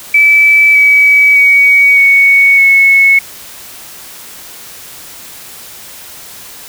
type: tone with pitch steps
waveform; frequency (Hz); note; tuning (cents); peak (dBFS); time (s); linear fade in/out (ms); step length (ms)
sine; 2307 / 2279 / 2252 / 2225 / 2198; D7 / C#7 / C#7 / C#7 / C#7; -31 / +47 / +27 / +6 / -15; -3; 0.14-3.19; 5; 610
effects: white hiss -31 dBFS RMS until 6.68 s